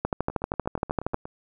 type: two click trains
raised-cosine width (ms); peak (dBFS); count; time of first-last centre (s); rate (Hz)
1; -22 / -10; 9 / 15; 0.3-1.255 / 0.05-1.144; 8.38 / 12.8
effects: none